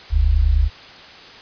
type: tone pair together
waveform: sine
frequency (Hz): 43.82 / 73.7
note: F1 / D2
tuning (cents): +7 / +7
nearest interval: major sixth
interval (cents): 900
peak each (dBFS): -15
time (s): 0.1-0.7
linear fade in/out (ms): 50
effects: white hiss -40 dBFS RMS until 1.41 s + resampled to 11025 Hz